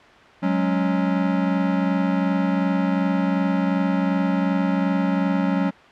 square chord, F# suspended second, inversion none, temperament equal, 185 / 207.7 / 277.2 Hz, F#3 / G#3 / C#4, 0 / 0 / 0 cents, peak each -22 / -27 / -24 dBFS, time 0.42-5.71 s, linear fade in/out 20 ms, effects white hiss -46 dBFS RMS until 5.91 s + low-pass 2000 Hz 12 dB/octave

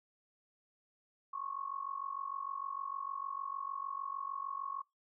sine tone with amplitude modulation, 1100 Hz, C#6, 14 cents flat, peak -34 dBFS, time 1.33-4.82 s, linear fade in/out 10 ms, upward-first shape sine, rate 46.6 Hz, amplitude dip 90%, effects noise-tail reverb RT60 0.2 s tail -25 dB re dry

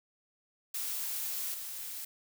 blue noise with level steps, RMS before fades -36 / -41 dBFS, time 0.74-2.05 s, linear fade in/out 5 ms, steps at 1.54 s, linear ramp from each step 2 ms, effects none

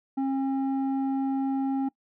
square tone with low-pass filter, 269.6 Hz, C#4, 48 cents flat, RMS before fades -27 dBFS, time 0.17-1.89 s, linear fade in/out 10 ms, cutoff 610 Hz, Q 3.7, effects noise-tail reverb RT60 0.1 s tail -22 dB re dry

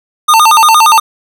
square tone with vibrato, 1046.5 Hz, C6, in tune, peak -4 dBFS, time 0.28-1 s, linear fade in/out 10 ms, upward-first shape square, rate 8.6 Hz, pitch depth 270 cents each way, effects none

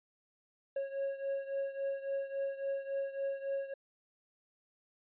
triangle beating tone pair, 548 / 551.6 Hz, C#5 / C#5, -20 / -9 cents, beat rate 3.6 Hz, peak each -34 / -38 dBFS, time 0.76-3.74 s, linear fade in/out 5 ms, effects resampled to 8000 Hz

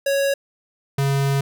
square tone pair in turn, 554.4 / 138.34 Hz, C#5 / C#3, 0 / -3 cents, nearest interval 2 octaves, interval 2403 cents, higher first, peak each -18 dBFS, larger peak neither, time 0.06-0.34 / 0.98-1.41 s, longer second, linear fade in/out 5 ms, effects none

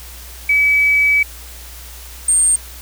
sine tone pair in turn, 2287 / 8635 Hz, D7 / C#9, -47 / -46 cents, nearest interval octave + major seventh, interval 2301 cents, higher second, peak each -10 dBFS, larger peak neither, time 0.49-1.23 / 2.28-2.56 s, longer first, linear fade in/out 5 ms, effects added 60 Hz sine -35 dBFS peak until 2.81 s + white hiss -37 dBFS RMS until 2.81 s

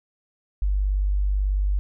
sine tone, 49.13 Hz, G1, 5 cents sharp, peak -19 dBFS, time 0.62-1.79 s, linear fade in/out 0 ms, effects none

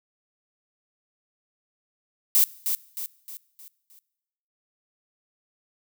violet noise with echo, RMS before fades -18 dBFS, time 2.35-2.44 s, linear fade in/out 0 ms, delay 310 ms, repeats 5, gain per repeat -7 dB, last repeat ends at 3.99 s, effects noise-tail reverb RT60 1.0 s tail -22 dB re dry

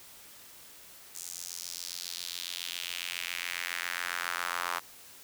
square tone with high-pass filter sweep, 43.65 Hz, F1, in tune, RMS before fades -37 dBFS, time 1.14-4.8 s, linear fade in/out 20 ms, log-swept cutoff 7200 to 1100 Hz, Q 2.2, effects white hiss -52 dBFS RMS until 5.23 s

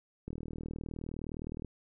click train, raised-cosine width 3 ms, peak -27 dBFS, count 55, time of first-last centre 0.28-1.647 s, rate 39.5 Hz, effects none

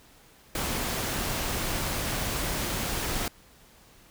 pink noise, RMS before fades -30 dBFS, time 0.55-3.28 s, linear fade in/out 2 ms, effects pink hiss -56 dBFS RMS until 4.1 s

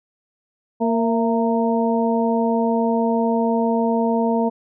harmonic tone with a mistuned harmonic, 230.8 Hz, A#3, 17 cents flat, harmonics 1 / 2 / 3 / 4, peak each -19 / -22 / -24 / -25 dBFS, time 0.8-4.5 s, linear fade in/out 20 ms, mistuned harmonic 3, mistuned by -48 cents, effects none

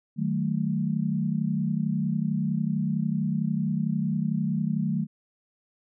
sine chord, D# diminished, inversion none, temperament equal with one note detuned, 155.56 / 188.99 / 220 Hz, D#3 / F#3 / A3, 0 / +37 / 0 cents, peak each -28 dBFS, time 0.16-5.07 s, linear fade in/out 50 ms, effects none

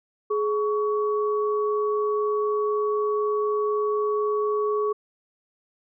sine tone pair together, 421 / 1124 Hz, G#4 / C#6, +24 / +24 cents, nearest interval octave + perfect fourth, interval 1700 cents, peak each -22 / -28 dBFS, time 0.3-4.93 s, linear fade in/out 10 ms, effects none

